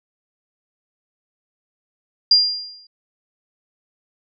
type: tone with exponential decay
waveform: sine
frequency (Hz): 4800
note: D8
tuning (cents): +37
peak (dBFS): -7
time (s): 2.31-2.87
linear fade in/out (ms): 5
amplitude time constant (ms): 120
effects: none